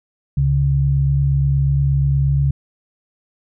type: tone pair together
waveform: sine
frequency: 70.14 / 138.59 Hz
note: C#2 / C#3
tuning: +21 / 0 cents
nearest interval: octave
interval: 1179 cents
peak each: -19 / -14 dBFS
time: 0.37-2.51 s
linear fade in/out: 5 ms
effects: none